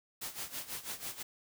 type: noise with tremolo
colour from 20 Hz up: white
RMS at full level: -39 dBFS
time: 0.21-1.23 s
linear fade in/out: 10 ms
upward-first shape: sine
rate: 6.1 Hz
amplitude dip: 80%
effects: none